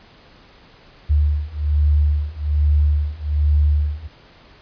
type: beating tone pair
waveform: sine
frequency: 73.42 / 74.62 Hz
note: D2 / D2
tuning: 0 / +28 cents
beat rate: 1.2 Hz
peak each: -18 / -17 dBFS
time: 1.09-4.08 s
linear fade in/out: 20 ms
effects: pink hiss -48 dBFS RMS until 4.61 s + resampled to 11025 Hz